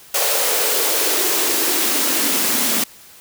white noise with high-pass filter sweep, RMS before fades -18 dBFS, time 0.14-2.84 s, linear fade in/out 5 ms, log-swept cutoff 540 to 220 Hz, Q 4.2, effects white hiss -44 dBFS RMS until 3.2 s

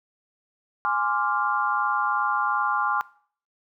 sine chord, D half-diminished seventh, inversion second, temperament equal with one note detuned, 830.6 / 1046.5 / 1169.2 / 1396.9 Hz, Ab5 / C6 / D6 / F6, 0 / 0 / -8 / 0 cents, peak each -27 dBFS, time 0.85-3.01 s, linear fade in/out 0 ms, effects noise-tail reverb RT60 0.5 s tail -20 dB re dry

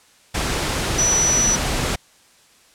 sine tone in noise, 5920 Hz, F#8, in tune, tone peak -15 dBFS, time 0.98-1.56 s, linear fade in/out 10 ms, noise pink, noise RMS -22 dBFS, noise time 0.34-1.96 s, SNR +4 dB, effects white hiss -53 dBFS RMS until 2.74 s + low-pass 9000 Hz 12 dB/octave

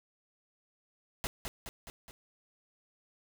pink noise with echo, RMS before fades -35 dBFS, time 1.24-1.27 s, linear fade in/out 0 ms, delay 210 ms, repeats 4, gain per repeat -4 dB, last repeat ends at 2.11 s, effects none

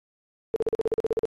sine tone bursts, 447.3 Hz, A4, 28 cents sharp, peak -20 dBFS, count 12, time 0.54-1.254 s, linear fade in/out 0 ms, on 21 ms, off 42 ms, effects AAC 32 kbps

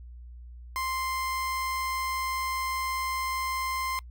30% pulse tone, 1046.5 Hz, C6, in tune, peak -26 dBFS, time 0.76-3.99 s, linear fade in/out 0 ms, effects noise-tail reverb RT60 0.1 s tail -25 dB re dry + added 60 Hz sine -42 dBFS peak until 4.1 s

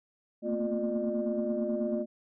sine tone cluster, 224.3 / 233.5 / 250 / 353.4 / 602 Hz, A3 / A#3 / B3 / F4 / D5, +34 / +3 / +21 / +21 / +43 cents, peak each -32 / -35 / -38 / -34 / -32 dBFS, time 0.42-2.06 s, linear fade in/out 50 ms, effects tanh soft clip ceiling -20 dBFS

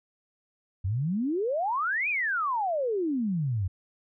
sine exponential two-way sweep, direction up then down, 87.31 to 2550 to 87.31 Hz, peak -25 dBFS, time 0.84-3.68 s, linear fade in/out 10 ms, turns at 2.09 s, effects none

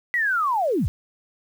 sine linear sweep, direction down, 1985 to 45.19 Hz, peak -19 dBFS, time 0.14-0.88 s, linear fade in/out 0 ms, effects 8-bit

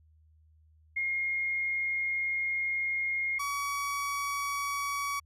sine / 30% pulse tone pair in turn, 2139 / 1133.1 Hz, C7 / C#6, +38 / +38 cents, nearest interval major seventh, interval 1100 cents, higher first, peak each -28 dBFS, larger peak neither, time 0.96-3.39 / 3.39-5.2 s, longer first, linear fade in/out 10 ms, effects added 78 Hz sine -59 dBFS peak until 5.25 s + resampled to 32000 Hz

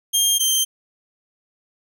15% pulse tone pair in turn, 3200 / 3143 Hz, G7 / G7, +35 / +4 cents, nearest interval unison, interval 31 cents, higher first, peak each -8 / -9 dBFS, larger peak first, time 0.13-0.39 / 0.39-0.65 s, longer neither, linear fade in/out 20 ms, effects none

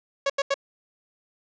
sawtooth tone bursts, 554.4 Hz, C#5, in tune, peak -17 dBFS, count 3, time 0.26-0.542 s, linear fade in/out 5 ms, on 38 ms, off 84 ms, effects resampled to 16000 Hz + 8-bit

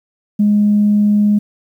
sine tone, 207.7 Hz, G#3, in tune, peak -8 dBFS, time 0.39-1.39 s, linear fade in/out 10 ms, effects tanh soft clip ceiling -4 dBFS + 8-bit

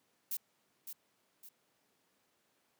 violet noise with echo, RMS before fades -37 dBFS, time 0.31-0.37 s, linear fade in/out 5 ms, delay 560 ms, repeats 2, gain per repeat -8 dB, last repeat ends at 1.49 s, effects pink hiss -75 dBFS RMS until 2.79 s + high-pass 200 Hz 12 dB/octave

